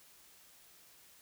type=silence; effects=white hiss -61 dBFS RMS until 1.21 s